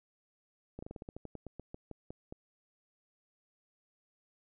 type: slowing click train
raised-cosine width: 2 ms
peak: -30 dBFS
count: 16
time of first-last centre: 0.79-2.324 s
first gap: 35 ms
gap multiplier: 1.14
effects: none